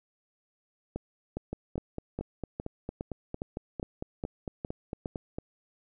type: two click trains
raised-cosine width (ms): 2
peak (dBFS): -21 / -20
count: 18 / 11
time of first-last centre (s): 1.53-5.385 / 0.96-5.058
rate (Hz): 4.41 / 2.44
effects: none